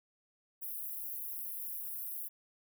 white high-pass noise, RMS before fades -41 dBFS, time 0.61-2.29 s, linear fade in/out 20 ms, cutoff 11000 Hz, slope 48 dB/octave, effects none

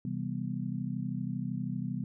sine chord, C major seventh, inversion none, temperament just, 130.81 / 163.52 / 196.22 / 245.3 Hz, C3 / E3 / G3 / B3, 0 / -14 / +2 / -12 cents, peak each -37 / -38 / -37 / -38 dBFS, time 0.05-2.04 s, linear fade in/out 2 ms, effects none

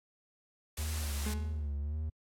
white noise, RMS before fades -41 dBFS, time 0.77-1.34 s, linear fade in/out 5 ms
triangle tone with vibrato, 74.5 Hz, D2, 25 cents sharp, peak -31 dBFS, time 0.78-2.1 s, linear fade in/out 10 ms, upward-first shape sine, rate 1.8 Hz, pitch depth 80 cents each way
35% pulse tone with exponential decay, 212.4 Hz, G#3, 39 cents sharp, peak -33 dBFS, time 1.26-1.77 s, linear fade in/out 2 ms, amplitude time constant 110 ms
effects low-pass 12000 Hz 12 dB/octave + AAC 64 kbps

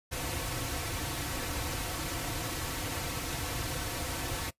pink noise with comb filter, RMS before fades -35 dBFS, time 0.11-4.51 s, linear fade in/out 20 ms, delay 4.9 ms, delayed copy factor -0.7, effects noise-tail reverb RT60 0.1 s tail -20 dB re dry + resampled to 32000 Hz

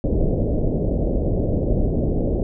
pink low-pass noise, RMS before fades -20 dBFS, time 0.04-2.43 s, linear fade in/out 0 ms, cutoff 610 Hz, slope 48 dB/octave, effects none

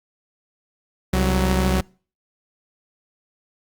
sawtooth tone pair together, 66.5 / 186.47 Hz, C2 / F#3, +29 / +14 cents, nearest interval octave + tritone, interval 1785 cents, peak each -16 dBFS, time 1.13-1.81 s, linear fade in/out 5 ms, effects noise-tail reverb RT60 0.4 s tail -25 dB re dry + Opus 48 kbps

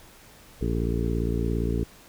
harmonic tone with a mistuned harmonic, 57.4 Hz, A#1, 26 cents flat, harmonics 1 / 2 / 3 / 4 / 5 / 6 / 7 / 8, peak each -27 / -30 / -32 / -33 / -34 / -35 / -35 / -36 dBFS, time 0.61-1.84 s, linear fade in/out 5 ms, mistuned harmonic 8, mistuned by -59 cents, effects pink hiss -51 dBFS RMS until 2.08 s

